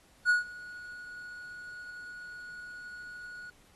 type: tone with ADSR envelope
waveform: triangle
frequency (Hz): 1457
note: F#6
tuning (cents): -27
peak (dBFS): -18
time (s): 0.25-3.5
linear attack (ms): 46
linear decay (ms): 140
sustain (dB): -22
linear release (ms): 5
effects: pink hiss -63 dBFS RMS until 3.75 s + AAC 32 kbps